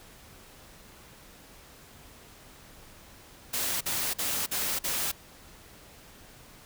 white noise bursts, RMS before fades -30 dBFS, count 5, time 3.53-5.118 s, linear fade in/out 10 ms, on 280 ms, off 47 ms, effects pink hiss -52 dBFS RMS until 6.65 s

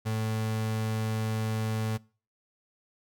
35% pulse tone, 110 Hz, A2, in tune, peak -26 dBFS, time 0.05-1.98 s, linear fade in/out 20 ms, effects noise-tail reverb RT60 0.4 s tail -24 dB re dry

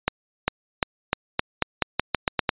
accelerating click train, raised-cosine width 0.3 ms, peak -3 dBFS, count 12, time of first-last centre 0.08-2.492 s, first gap 400 ms, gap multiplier 0.87, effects resampled to 8000 Hz

